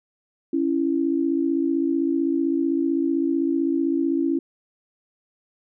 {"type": "tone pair together", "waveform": "sine", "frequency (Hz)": [277.2, 332.9], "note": ["C#4", "E4"], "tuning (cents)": [0, 17], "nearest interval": "minor third", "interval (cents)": 317, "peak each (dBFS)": -22, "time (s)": [0.53, 4.39], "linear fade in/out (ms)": 5, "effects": []}